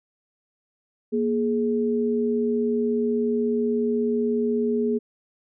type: tone pair together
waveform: sine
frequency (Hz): 236.4 / 420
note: A#3 / G#4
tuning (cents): +24 / +19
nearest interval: minor seventh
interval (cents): 995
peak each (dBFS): -23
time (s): 1.12-4.99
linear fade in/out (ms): 20
effects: none